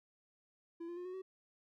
triangle tone with pitch steps, 336.5 / 346.4 / 356.5 / 367 / 377.7 Hz, E4 / F4 / F4 / F#4 / F#4, +36 / -14 / +36 / -14 / +36 cents, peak -40 dBFS, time 0.8-1.22 s, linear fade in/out 10 ms, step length 84 ms, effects none

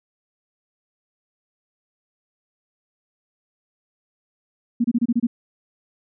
sine tone bursts, 236.7 Hz, A#3, 27 cents sharp, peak -15 dBFS, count 7, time 4.8-5.27 s, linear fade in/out 10 ms, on 44 ms, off 27 ms, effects none

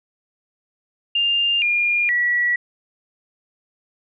sine tone with pitch steps, 2802 / 2415 / 1937 Hz, F7 / D7 / B6, +5 / +48 / -34 cents, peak -16 dBFS, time 1.15-2.56 s, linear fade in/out 5 ms, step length 470 ms, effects none

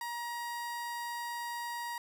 30% pulse tone, 949 Hz, A#5, 31 cents sharp, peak -34 dBFS, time 0.01-1.98 s, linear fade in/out 2 ms, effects none

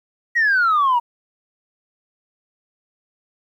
sine exponential sweep, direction down, 1932 to 930 Hz, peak -12 dBFS, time 0.35-1 s, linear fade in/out 20 ms, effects tanh soft clip ceiling -11 dBFS + 9-bit

